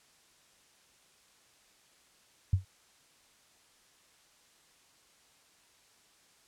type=tone with exponential decay; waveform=sine; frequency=94 Hz; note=F#2; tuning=28 cents sharp; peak=-19 dBFS; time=2.53-2.65 s; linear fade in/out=5 ms; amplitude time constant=26 ms; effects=white hiss -64 dBFS RMS until 6.47 s + low-pass 9000 Hz 12 dB/octave